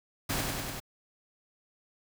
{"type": "noise with echo", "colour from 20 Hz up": "pink", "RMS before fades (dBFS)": -31, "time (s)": [0.29, 0.41], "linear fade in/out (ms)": 10, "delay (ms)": 98, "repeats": 4, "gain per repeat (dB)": -2, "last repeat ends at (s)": 0.802, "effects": []}